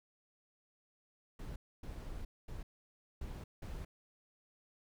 brown noise bursts at uneven times, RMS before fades -44 dBFS, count 5, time 1.39-1.56 / 1.83-2.25 / 2.48-2.63 / 3.21-3.44 / 3.62-3.85 s, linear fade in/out 5 ms, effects none

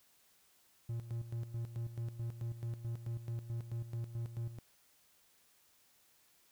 triangle tone with tremolo, 116.54 Hz, A#2, in tune, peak -34 dBFS, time 0.89-4.59 s, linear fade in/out 5 ms, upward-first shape square, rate 4.6 Hz, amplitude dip 70%, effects white hiss -69 dBFS RMS until 6.51 s

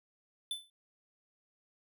square tone with exponential decay, 3513 Hz, A7, 3 cents flat, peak -32 dBFS, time 0.51-0.7 s, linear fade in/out 2 ms, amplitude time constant 41 ms, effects none

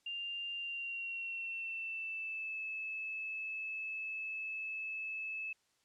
sine tone with pitch glide, 2794 to 2607 Hz, F7 to E7, 0 to -20 cents, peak -38 dBFS, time 0.06-5.53 s, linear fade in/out 5 ms, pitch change -120 cents, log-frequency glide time 0.54-2.62 s, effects white hiss -75 dBFS RMS until 5.84 s + low-pass 8000 Hz 12 dB/octave

